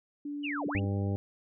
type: tone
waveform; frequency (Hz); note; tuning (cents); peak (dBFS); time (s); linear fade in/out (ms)
sine; 290; D4; -22; -34; 0.25-0.85; 5
type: linear two-way sweep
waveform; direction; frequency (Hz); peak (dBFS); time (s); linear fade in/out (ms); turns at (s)
sine; down then up; 3011 to 147.5 to 3011; -33; 0.43-0.8; 20; 0.67
type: harmonic tone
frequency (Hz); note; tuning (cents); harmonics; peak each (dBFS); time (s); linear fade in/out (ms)
99.5; G2; +26; 1 / 2 / 3 / 4 / 5 / 6 / 8; -29 / -35 / -39 / -41 / -43 / -45 / -47; 0.75-1.16; 0
effects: none

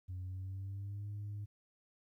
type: tone with pitch glide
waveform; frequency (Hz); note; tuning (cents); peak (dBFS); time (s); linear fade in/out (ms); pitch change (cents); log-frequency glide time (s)
sine; 91.8 to 103.04; F#2 to G#2; -13 to -13; -38; 0.08-1.46; 20; +200; 0.21-1.08
effects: tanh soft clip ceiling -38 dBFS + 13-bit

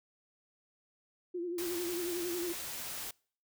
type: tone with vibrato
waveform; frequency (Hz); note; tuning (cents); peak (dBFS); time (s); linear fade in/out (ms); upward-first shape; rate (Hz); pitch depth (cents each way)
sine; 349.2; F4; 0; -34; 1.34-2.53; 10; sine; 11; 61
type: noise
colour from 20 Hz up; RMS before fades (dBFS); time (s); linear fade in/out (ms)
white; -41; 1.58-3.11; 5
effects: noise-tail reverb RT60 0.5 s tail -26 dB re dry

